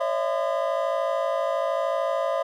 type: tone cluster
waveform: triangle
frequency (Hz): 550 / 603 / 664 / 1021 / 1217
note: C#5 / D5 / E5 / C6 / D#6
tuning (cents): -14 / +46 / +12 / -43 / -39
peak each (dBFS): -25 / -29 / -25 / -30 / -32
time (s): 0-2.43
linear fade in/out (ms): 10
effects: none